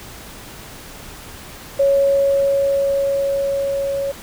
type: tone with level ramp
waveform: sine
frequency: 554.4 Hz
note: C#5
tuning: in tune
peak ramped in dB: -11 to -19 dBFS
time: 1.79-4.12 s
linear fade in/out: 10 ms
effects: pink hiss -37 dBFS RMS until 4.22 s